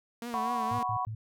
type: tone with vibrato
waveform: sawtooth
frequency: 230 Hz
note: A#3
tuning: 23 cents flat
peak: -32 dBFS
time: 0.22-0.83 s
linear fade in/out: 2 ms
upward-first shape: triangle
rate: 4.1 Hz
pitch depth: 100 cents each way
type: chord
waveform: sine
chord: F# suspended fourth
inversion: none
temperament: just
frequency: 740 / 986.7 / 1110 Hz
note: F#5 / B5 / C#6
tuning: 0 / -2 / +2 cents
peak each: -33 dBFS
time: 0.34-1.05 s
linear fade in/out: 0 ms
type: tone bursts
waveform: sine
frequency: 110 Hz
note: A2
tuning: in tune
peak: -34 dBFS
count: 3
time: 0.71-1.15 s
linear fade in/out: 5 ms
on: 82 ms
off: 97 ms
effects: none